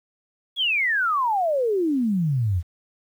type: exponential sweep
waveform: sine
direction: down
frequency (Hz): 3425 to 80.7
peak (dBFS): -19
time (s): 0.56-2.63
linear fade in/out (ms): 50
effects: 9-bit

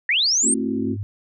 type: linear sweep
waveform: sine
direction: up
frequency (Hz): 1782 to 8870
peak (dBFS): -16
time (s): 0.09-0.54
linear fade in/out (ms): 2
type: tone with exponential growth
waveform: sine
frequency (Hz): 102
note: G#2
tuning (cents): -31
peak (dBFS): -23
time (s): 0.29-1.03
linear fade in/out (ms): 0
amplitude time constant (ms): 160
type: chord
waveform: sine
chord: F# half-diminished seventh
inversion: first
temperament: just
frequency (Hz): 222 / 266.4 / 333 / 370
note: A3 / C4 / E4 / F#4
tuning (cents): +16 / +31 / +18 / 0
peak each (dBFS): -25 / -24 / -30 / -30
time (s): 0.42-0.97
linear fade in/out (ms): 50
effects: none

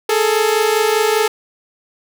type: tone pair together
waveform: sawtooth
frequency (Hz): 421.3 / 446.3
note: G#4 / A4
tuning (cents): +25 / +25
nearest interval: minor second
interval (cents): 100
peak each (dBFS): -12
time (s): 0.09-1.28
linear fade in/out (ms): 5
effects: none

